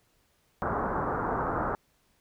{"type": "low-pass noise", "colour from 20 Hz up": "white", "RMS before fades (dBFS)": -30, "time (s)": [0.62, 1.75], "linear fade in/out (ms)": 0, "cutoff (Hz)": 1400, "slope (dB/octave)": 48, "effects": ["pink hiss -69 dBFS RMS until 2.2 s"]}